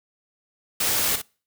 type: noise with echo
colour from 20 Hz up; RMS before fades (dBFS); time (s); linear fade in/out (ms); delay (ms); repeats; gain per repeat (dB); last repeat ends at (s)
white; -23; 0.8-1.16; 5; 58; 1; -9; 1.218
effects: noise-tail reverb RT60 0.4 s tail -26 dB re dry